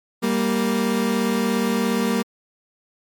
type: tone pair together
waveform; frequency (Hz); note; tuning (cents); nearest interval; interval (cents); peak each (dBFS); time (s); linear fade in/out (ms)
30% pulse; 196.01 / 233.1; G3 / A#3; 0 / 0; minor third; 300; -20 / -18; 0.22-2.23; 20
effects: MP3 96 kbps